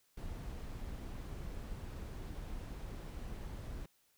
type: noise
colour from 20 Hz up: brown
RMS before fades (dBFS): -44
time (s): 0.17-3.86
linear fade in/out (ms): 5
effects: white hiss -73 dBFS RMS until 4.17 s